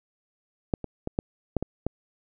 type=clicks; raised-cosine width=2 ms; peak=-10 / -20 / -16 / -11 / -10 / -15 / -13 dBFS; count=7; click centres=0.738 / 0.843 / 1.074 / 1.189 / 1.567 / 1.626 / 1.866 s; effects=none